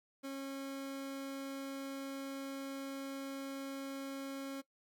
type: tone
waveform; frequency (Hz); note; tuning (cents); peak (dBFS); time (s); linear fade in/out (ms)
30% pulse; 272.9; C#4; -27; -38; 0.23-4.62; 20
effects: noise-tail reverb RT60 0.1 s tail -19 dB re dry